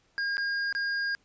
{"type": "tone with dropouts", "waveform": "square", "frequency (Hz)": 1620, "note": "G#6", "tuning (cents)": -43, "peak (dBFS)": -28, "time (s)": [0.18, 1.15], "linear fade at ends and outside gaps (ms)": 0, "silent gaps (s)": [[0.37, 0.38], [0.726, 0.75]], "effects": ["pink hiss -67 dBFS RMS until 1.24 s", "resampled to 16000 Hz"]}